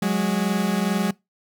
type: tone pair together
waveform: 40% pulse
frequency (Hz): 184.2 / 206.5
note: F#3 / G#3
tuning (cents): -7 / -10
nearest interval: major second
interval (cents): 197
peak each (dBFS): -22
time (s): 0.02-1.11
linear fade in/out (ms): 5
effects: noise-tail reverb RT60 0.2 s tail -23 dB re dry